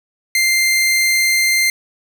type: tone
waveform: sawtooth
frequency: 2093 Hz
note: C7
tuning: in tune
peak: -9 dBFS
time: 0.35-1.7 s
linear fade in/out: 2 ms
effects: none